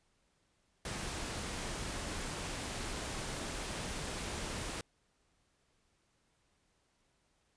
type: noise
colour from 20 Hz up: pink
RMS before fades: -40 dBFS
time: 0.85-4.81 s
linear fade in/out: 2 ms
effects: pink hiss -75 dBFS RMS until 7.56 s + resampled to 22050 Hz

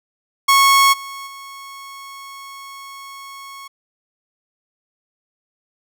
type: tone with level steps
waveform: sawtooth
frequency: 1100 Hz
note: C#6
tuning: 14 cents flat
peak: -6 / -26 / -30 dBFS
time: 0.48-3.68 s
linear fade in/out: 10 ms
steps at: 0.92 / 1.26 s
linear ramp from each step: 20 ms
effects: none

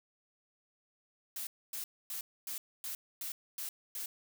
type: noise bursts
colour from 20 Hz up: blue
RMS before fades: -40 dBFS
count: 8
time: 1.36-4.06 s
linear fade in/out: 2 ms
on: 110 ms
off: 260 ms
effects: none

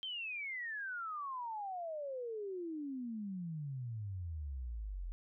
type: exponential sweep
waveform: sine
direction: down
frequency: 3182 to 41.2 Hz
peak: -39 dBFS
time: 0.03-5.12 s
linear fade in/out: 0 ms
effects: none

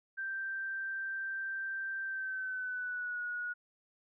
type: tone with pitch glide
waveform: sine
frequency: 1568 to 1454.6 Hz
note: G6 to F#6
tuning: 0 to -30 cents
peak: -35 dBFS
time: 0.17-3.54 s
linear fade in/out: 20 ms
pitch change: -130 cents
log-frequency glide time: 2.04-3.21 s
effects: none

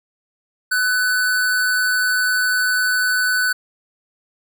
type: tone with amplitude modulation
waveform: square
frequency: 1498 Hz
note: F#6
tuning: 21 cents sharp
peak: -15 dBFS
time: 0.71-3.53 s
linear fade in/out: 10 ms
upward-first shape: sine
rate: 194 Hz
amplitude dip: 35%
effects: none

